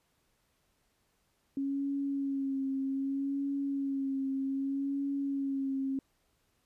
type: tone with vibrato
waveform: sine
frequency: 274.1 Hz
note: C#4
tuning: 19 cents flat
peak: -30 dBFS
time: 1.57-5.99 s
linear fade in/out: 2 ms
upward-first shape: sine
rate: 0.64 Hz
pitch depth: 31 cents each way
effects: pink hiss -74 dBFS RMS until 6.65 s + resampled to 32000 Hz